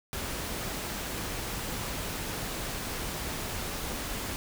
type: noise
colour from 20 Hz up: pink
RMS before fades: -35 dBFS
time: 0.13-4.36 s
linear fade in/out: 0 ms
effects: none